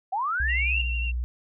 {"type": "linear sweep", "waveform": "sine", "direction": "up", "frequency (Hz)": [720, 2849], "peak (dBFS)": -24, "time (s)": [0.12, 0.82], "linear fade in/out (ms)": 10}
{"type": "tone with pitch glide", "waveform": "sine", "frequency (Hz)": [63.9, 60.73], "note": ["C2", "B1"], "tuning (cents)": [-40, -28], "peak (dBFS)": -25, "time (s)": [0.4, 1.24], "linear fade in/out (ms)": 0, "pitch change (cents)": -88, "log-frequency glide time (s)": [0.7, 0.98]}
{"type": "tone with vibrato", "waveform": "sine", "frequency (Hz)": 2743, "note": "F7", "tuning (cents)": -32, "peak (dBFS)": -30, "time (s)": [0.48, 1.12], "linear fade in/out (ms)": 20, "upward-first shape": "triangle", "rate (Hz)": 11, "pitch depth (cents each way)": 31}
{"effects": []}